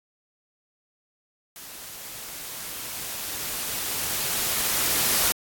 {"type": "noise with level ramp", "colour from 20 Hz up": "white", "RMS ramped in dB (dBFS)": [-41, -21], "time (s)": [1.56, 5.32], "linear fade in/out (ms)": 0, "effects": ["AAC 64 kbps"]}